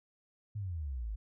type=exponential sweep; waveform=sine; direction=down; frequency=109.2 to 49 Hz; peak=-35 dBFS; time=0.55-1.16 s; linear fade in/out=10 ms; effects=none